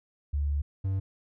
sine / triangle tone pair in turn, 72 / 96.31 Hz, D2 / G2, -34 / -30 cents, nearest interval perfect fourth, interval 504 cents, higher second, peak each -25 / -24 dBFS, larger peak second, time 0.33-0.62 / 0.84-1 s, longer first, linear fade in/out 10 ms, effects none

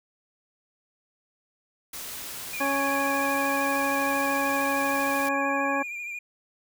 white noise, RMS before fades -37 dBFS, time 1.93-5.29 s, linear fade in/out 5 ms
triangle tone with vibrato, 2404 Hz, D7, 40 cents sharp, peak -31 dBFS, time 2.53-6.19 s, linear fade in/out 5 ms, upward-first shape sine, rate 13 Hz, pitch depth 39 cents each way
harmonic tone, 277.2 Hz, C#4, in tune, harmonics 1 / 2 / 3 / 4 / 6, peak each -30 / -30 / -30 / -30 / -30 dBFS, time 2.6-5.83 s, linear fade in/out 10 ms
effects none

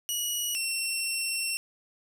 15% pulse tone pair in turn, 2914 / 2714 Hz, F#7 / E7, -27 / +50 cents, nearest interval minor second, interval 123 cents, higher first, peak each -21 dBFS, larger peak neither, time 0.09-0.55 / 0.55-1.57 s, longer second, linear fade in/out 0 ms, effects none

